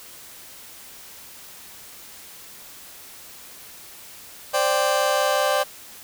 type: chord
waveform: 30% pulse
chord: C suspended second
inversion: none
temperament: just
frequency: 523.3 / 588.7 / 784.9 Hz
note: C5 / D5 / G5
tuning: 0 / +4 / +2 cents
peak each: -22 / -19 / -22 dBFS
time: 4.53-5.64 s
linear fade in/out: 20 ms
effects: white hiss -43 dBFS RMS until 6.03 s